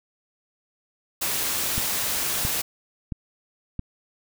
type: noise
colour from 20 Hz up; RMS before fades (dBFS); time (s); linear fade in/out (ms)
white; -26; 1.21-2.62; 10
type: click train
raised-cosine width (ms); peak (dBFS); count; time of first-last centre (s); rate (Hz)
5; -16; 4; 1.78-3.793; 1.49
effects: none